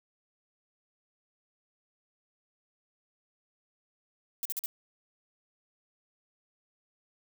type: noise bursts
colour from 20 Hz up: violet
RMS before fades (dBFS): -33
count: 4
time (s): 4.43-4.66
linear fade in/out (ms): 0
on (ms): 23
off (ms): 46
effects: none